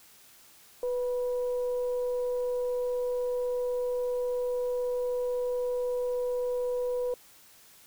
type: tone with frequency modulation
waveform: sine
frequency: 493.9 Hz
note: B4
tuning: in tune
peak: -27 dBFS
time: 0.83-7.14 s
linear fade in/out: 2 ms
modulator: 482 Hz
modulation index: 0.25
effects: white hiss -56 dBFS RMS until 7.86 s

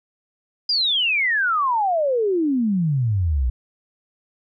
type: exponential sweep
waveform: sine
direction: down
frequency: 4978 to 58.27 Hz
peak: -17 dBFS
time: 0.69-3.5 s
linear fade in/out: 5 ms
effects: none

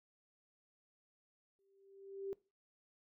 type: tone with exponential growth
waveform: sine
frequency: 392 Hz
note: G4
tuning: in tune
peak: -37 dBFS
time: 1.59-2.33 s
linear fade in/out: 0 ms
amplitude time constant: 160 ms
effects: noise-tail reverb RT60 0.3 s tail -21 dB re dry

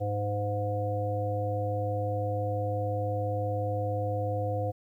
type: harmonic tone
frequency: 102.9 Hz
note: G#2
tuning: 16 cents flat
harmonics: 1 / 3 / 5 / 7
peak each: -30 / -40 / -32 / -35 dBFS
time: 0-4.72 s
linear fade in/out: 20 ms
effects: 11-bit

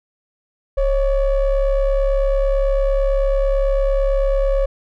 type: ring-modulated tone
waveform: triangle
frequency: 289.5 Hz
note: D4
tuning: 25 cents flat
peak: -9 dBFS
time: 0.77-4.66 s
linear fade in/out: 10 ms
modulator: 255 Hz
effects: none

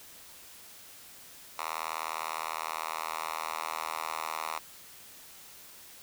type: tone with high-pass filter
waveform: 5% pulse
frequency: 79.8 Hz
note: D#2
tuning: 44 cents sharp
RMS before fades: -36 dBFS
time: 1.58-4.59 s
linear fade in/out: 10 ms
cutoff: 1100 Hz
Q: 2.5
effects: white hiss -51 dBFS RMS until 6.02 s

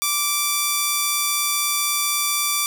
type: tone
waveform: 5% pulse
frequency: 1168 Hz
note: D6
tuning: 10 cents flat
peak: -7 dBFS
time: 0.02-2.66 s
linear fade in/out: 0 ms
effects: none

